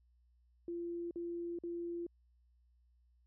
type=tone bursts; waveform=sine; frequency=343.2 Hz; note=F4; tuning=30 cents flat; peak=-38 dBFS; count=3; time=0.68-2.066 s; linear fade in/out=2 ms; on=430 ms; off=48 ms; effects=added 60 Hz sine -67 dBFS peak until 3.26 s